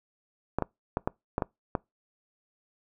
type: clicks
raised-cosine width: 1 ms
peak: -12 dBFS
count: 7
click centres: 0.586 / 0.623 / 0.971 / 1.075 / 1.381 / 1.422 / 1.752 s
effects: noise-tail reverb RT60 0.2 s tail -25 dB re dry